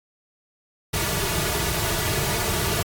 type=noise with comb filter; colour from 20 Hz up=pink; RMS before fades=-24 dBFS; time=0.93-2.83 s; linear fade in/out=10 ms; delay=3.8 ms; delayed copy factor=-0.85; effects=AAC 64 kbps